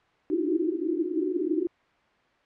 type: band-pass noise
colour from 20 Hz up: pink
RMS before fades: -27 dBFS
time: 0.3-1.67 s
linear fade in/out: 0 ms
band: 310 to 360 Hz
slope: 96 dB/octave
effects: white hiss -63 dBFS RMS until 2.45 s + low-pass 2000 Hz 12 dB/octave